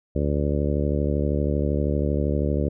harmonic tone, 72.7 Hz, D2, 17 cents flat, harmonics 1 / 2 / 3 / 4 / 5 / 6 / 7 / 8, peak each -24 / -27 / -29 / -30 / -31 / -32 / -32 / -33 dBFS, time 0.15-2.69 s, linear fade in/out 10 ms, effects none

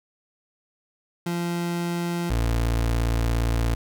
30% pulse tone pair in turn, 172.4 / 57.27 Hz, F3 / A#1, -22 / -30 cents, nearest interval octave + perfect fifth, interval 1908 cents, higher first, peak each -22 / -18 dBFS, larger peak second, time 1.26-2.3 / 2.3-3.75 s, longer second, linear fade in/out 5 ms, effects none

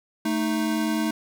square tone pair together, 220.7 / 311.1 Hz, A3 / D#4, +5 / 0 cents, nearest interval tritone, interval 595 cents, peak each -26 dBFS, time 0.25-1.11 s, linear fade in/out 5 ms, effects none

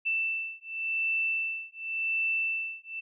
sine beating tone pair, 2662 / 2662.9 Hz, E7 / E7, +16 / +17 cents, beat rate 0.9 Hz, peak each -31 dBFS, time 0.05-3.01 s, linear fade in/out 20 ms, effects none

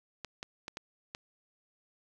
clicks, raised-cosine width 0.2 ms, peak -22 dBFS, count 5, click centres 0.247 / 0.429 / 0.681 / 0.771 / 1.149 s, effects none

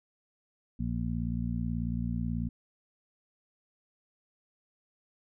harmonic tone, 58.3 Hz, A#1, 1 cent sharp, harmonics 1 / 2 / 3 / 4, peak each -35 / -35 / -35 / -35 dBFS, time 0.79-2.49 s, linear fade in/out 10 ms, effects none

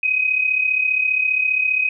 sine tone pair together, 2489 / 2524 Hz, D#7 / D#7, 0 / +24 cents, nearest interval unison, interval 24 cents, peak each -22 / -17 dBFS, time 0.03-1.89 s, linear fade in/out 5 ms, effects none

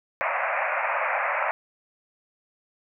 pink band-pass noise, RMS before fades -26 dBFS, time 0.21-1.51 s, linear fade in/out 0 ms, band 550 to 2500 Hz, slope 96 dB/octave, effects none

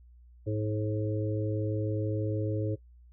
harmonic tone with a mistuned harmonic, 106.4 Hz, G#2, 42 cents sharp, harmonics 1 / 3 / 4 / 5, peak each -30 / -35 / -36 / -37 dBFS, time 0.46-2.76 s, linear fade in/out 20 ms, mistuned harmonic 5, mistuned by +18 cents, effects noise-tail reverb RT60 0.1 s tail -20 dB re dry + added 60 Hz sine -52 dBFS peak until 3.12 s

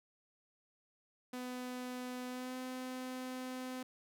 sawtooth tone with pitch glide, 250.4 to 255.7 Hz, B3 to C4, +24 to -40 cents, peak -37 dBFS, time 1.33-3.83 s, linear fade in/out 5 ms, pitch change +36 cents, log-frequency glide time 2.28-2.56 s, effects none

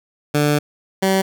15% pulse tone pair in turn, 147.6 / 191.7 Hz, D3 / G3, +9 / -38 cents, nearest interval perfect fourth, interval 453 cents, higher second, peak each -8 dBFS, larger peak neither, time 0.34-0.59 / 1.02-1.22 s, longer first, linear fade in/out 10 ms, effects none

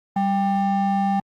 triangle ring-modulated tone, 493.9 Hz, B4, in tune, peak -13 dBFS, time 0.16-1.2 s, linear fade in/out 5 ms, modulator 298 Hz, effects Opus 24 kbps

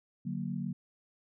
sine chord, D augmented, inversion none, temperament equal, 146.83 / 185 / 233.1 Hz, D3 / F#3 / A#3, 0 / 0 / 0 cents, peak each -38 / -36 / -38 dBFS, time 0.25-0.73 s, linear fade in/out 10 ms, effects none

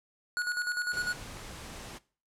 square tone with tremolo, 1455 Hz, F#6, 29 cents flat, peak -29 dBFS, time 0.37-1.13 s, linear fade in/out 0 ms, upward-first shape square, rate 10 Hz, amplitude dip 55%
pink noise, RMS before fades -44 dBFS, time 0.92-1.99 s, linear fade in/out 20 ms
effects noise-tail reverb RT60 0.4 s tail -20 dB re dry + low-pass 10000 Hz 12 dB/octave

